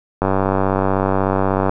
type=click train; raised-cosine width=1 ms; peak=-3 dBFS; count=143; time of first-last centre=0.22-1.695 s; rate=96.3 Hz; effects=none